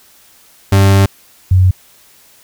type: tone pair in turn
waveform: 40% pulse / sine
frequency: 98 / 92.5 Hz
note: G2 / F#2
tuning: 0 / 0 cents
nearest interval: minor second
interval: 100 cents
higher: first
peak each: -5 dBFS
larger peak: neither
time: 0.72-1.06 / 1.51-1.71 s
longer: first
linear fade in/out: 5 ms
effects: white hiss -46 dBFS RMS until 2.43 s